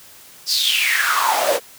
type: noise with high-pass filter sweep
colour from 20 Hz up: pink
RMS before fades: -18 dBFS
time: 0.46-1.6 s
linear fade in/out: 50 ms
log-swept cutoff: 5200 to 470 Hz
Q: 8
effects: white hiss -44 dBFS RMS until 1.78 s